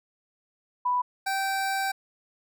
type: tone pair in turn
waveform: sine / 25% pulse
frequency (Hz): 989 / 777.4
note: B5 / G5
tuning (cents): +2 / -15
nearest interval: major third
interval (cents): 417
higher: first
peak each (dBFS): -22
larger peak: neither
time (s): 0.85-1.02 / 1.26-1.92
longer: second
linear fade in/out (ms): 10
effects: none